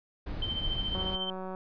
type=noise; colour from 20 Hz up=brown; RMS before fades=-35 dBFS; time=0.26-1.16 s; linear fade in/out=10 ms
type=tone with tremolo; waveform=sine; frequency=3109 Hz; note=G7; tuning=15 cents flat; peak=-29 dBFS; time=0.42-1.3 s; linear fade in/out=2 ms; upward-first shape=triangle; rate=14 Hz; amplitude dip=70%
type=click train; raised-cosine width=1 ms; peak=-26 dBFS; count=113; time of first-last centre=0.95-1.549 s; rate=187 Hz
effects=resampled to 11025 Hz